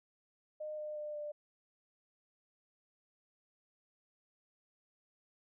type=tone with pitch steps; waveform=sine; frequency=611 / 605.4 / 599.8 / 594.3 Hz; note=D#5 / D#5 / D5 / D5; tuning=-32 / -48 / +36 / +20 cents; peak=-39 dBFS; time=0.6-1.32 s; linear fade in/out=10 ms; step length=180 ms; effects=none